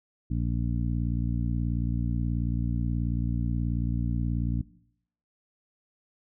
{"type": "harmonic tone", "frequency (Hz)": 58.5, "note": "A#1", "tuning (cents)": 7, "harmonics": [1, 2, 3, 4, 5], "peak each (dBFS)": [-29, -30, -33, -35, -37], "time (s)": [0.3, 4.62], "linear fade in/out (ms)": 10, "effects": ["noise-tail reverb RT60 0.7 s tail -19 dB re dry"]}